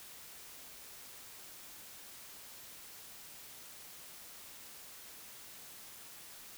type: silence
effects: white hiss -52 dBFS RMS until 6.57 s